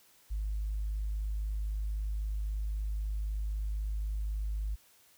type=tone; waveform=sine; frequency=51.91 Hz; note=G#1; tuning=in tune; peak=-30 dBFS; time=0.3-4.76 s; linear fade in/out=20 ms; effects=tanh soft clip ceiling -27 dBFS + white hiss -63 dBFS RMS until 5.17 s